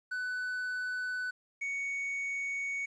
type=tone pair in turn; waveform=triangle; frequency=1497 / 2229 Hz; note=F#6 / C#7; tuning=+20 / +9 cents; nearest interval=perfect fifth; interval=689 cents; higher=second; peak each=-31 / -31 dBFS; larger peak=neither; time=0.11-1.31 / 1.61-2.86 s; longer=second; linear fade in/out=10 ms; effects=resampled to 22050 Hz + 11-bit